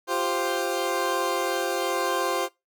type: chord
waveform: 20% pulse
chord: F suspended second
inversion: none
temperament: equal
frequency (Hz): 349.2 / 392 / 523.3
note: F4 / G4 / C5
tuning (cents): 0 / 0 / 0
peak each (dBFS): -24 / -25 / -23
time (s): 0.07-2.49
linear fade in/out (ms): 50
effects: noise-tail reverb RT60 0.2 s tail -20 dB re dry